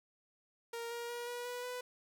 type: tone with pitch steps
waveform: sawtooth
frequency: 466.2 / 472.2 / 478.2 / 484.3 / 490.5 / 496.8 Hz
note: A#4 / A#4 / A#4 / B4 / B4 / B4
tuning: 0 / +22 / +44 / -34 / -12 / +10 cents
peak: -36 dBFS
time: 0.73-1.81 s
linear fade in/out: 5 ms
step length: 180 ms
effects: none